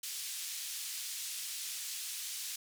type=band-pass noise; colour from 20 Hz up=white; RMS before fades=-41 dBFS; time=0.03-2.56 s; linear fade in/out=5 ms; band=3000 to 10000 Hz; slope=12 dB/octave; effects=none